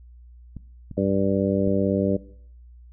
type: clicks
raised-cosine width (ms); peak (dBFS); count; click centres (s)
5; -23; 3; 0.567 / 0.913 / 1.675
type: harmonic tone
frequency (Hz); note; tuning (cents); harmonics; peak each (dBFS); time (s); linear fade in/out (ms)
98; G2; 0; 1 / 2 / 3 / 4 / 5 / 6; -29 / -24 / -26 / -28 / -27 / -27; 0.97-2.17; 10
effects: noise-tail reverb RT60 0.6 s tail -19 dB re dry + added 60 Hz sine -44 dBFS peak until 2.92 s